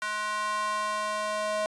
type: tone with high-pass filter sweep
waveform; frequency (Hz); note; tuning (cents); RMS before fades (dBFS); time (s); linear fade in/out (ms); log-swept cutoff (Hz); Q
square; 211.5; G#3; +32; -30; 0.02-1.66; 0; 1300 to 710; 3.4
effects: resampled to 24000 Hz